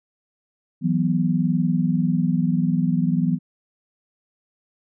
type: chord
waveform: sine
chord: E suspended second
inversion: none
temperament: equal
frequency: 164.81 / 185 / 246.9 Hz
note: E3 / F#3 / B3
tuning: 0 / 0 / 0 cents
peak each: -21 / -22 / -23 dBFS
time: 0.81-3.39 s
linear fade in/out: 50 ms
effects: none